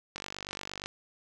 click train, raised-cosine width 0.2 ms, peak -20 dBFS, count 35, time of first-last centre 0.16-0.86 s, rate 48.6 Hz, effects none

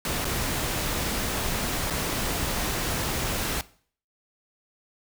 pink noise with dropouts, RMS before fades -28 dBFS, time 0.05-3.61 s, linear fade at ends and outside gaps 1 ms, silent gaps 0.246-0.252 / 1.901-1.906 s, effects noise-tail reverb RT60 0.5 s tail -19 dB re dry

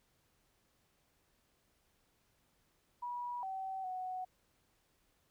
sine tone with pitch steps, 971 / 765 / 741 Hz, B5 / G5 / F#5, -30 / -42 / +2 cents, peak -38 dBFS, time 3.02-4.25 s, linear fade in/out 10 ms, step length 410 ms, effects pink hiss -75 dBFS RMS until 5.3 s

